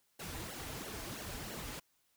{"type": "noise with flanger", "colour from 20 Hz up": "pink", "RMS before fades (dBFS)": -44, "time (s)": [0.19, 1.8], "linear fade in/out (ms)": 10, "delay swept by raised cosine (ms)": [0.8, 5.6], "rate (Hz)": 3, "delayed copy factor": -0.9, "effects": ["white hiss -75 dBFS RMS until 2.16 s"]}